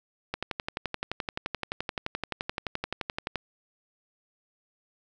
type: click train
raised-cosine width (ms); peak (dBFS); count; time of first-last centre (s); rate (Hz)
0.3; -14; 36; 0.34-3.357; 11.6
effects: none